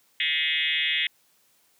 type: tone with frequency modulation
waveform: sine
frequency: 2704 Hz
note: E7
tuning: 43 cents sharp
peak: -22 dBFS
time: 0.2-1.07 s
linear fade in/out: 2 ms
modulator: 154 Hz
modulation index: 5.5
effects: white hiss -64 dBFS RMS until 1.79 s + high-pass 100 Hz 12 dB/octave